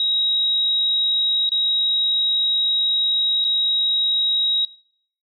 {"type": "tone with dropouts", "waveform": "sine", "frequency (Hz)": 3813, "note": "A#7", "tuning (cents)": 38, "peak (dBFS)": -17, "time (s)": [0, 4.65], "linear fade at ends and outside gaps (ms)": 2, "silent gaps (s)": [[1.492, 1.518], [3.443, 3.448]], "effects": ["noise-tail reverb RT60 0.6 s tail -22 dB re dry"]}